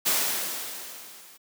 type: noise with level ramp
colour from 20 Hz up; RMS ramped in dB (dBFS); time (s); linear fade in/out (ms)
white; -22 to -51; 0.05-1.38; 20
effects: high-pass 200 Hz 12 dB/octave